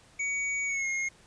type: tone with pitch glide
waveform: square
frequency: 2250 to 2146 Hz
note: C#7 to C7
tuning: +25 to +43 cents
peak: -29 dBFS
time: 0.19-1.09 s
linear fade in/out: 10 ms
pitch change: -82 cents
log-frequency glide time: 0.67-0.87 s
effects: pink hiss -58 dBFS RMS until 1.26 s + resampled to 22050 Hz